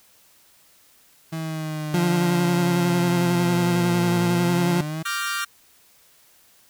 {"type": "exponential two-way sweep", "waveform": "35% pulse", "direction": "down then up", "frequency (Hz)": [162.3, 116.8, 162.3], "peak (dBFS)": -25, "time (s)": [1.32, 5.03], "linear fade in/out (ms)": 10, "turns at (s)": 4.24}
{"type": "tone with vibrato", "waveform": "30% pulse", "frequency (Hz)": 174.61, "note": "F3", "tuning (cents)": 0, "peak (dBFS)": -16, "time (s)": [1.94, 4.81], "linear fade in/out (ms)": 2, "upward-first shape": "square", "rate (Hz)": 11, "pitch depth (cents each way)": 20}
{"type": "chord", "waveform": "sawtooth", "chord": "G minor seventh", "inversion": "second", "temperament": "equal", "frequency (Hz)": [1174.7, 1396.9, 1568, 1864.7], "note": ["D6", "F6", "G6", "Bb6"], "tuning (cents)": [0, 0, 0, 0], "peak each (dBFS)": [-26, -24, -28, -30], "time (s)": [5.05, 5.45], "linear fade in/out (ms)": 10}
{"effects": ["white hiss -56 dBFS RMS until 6.69 s"]}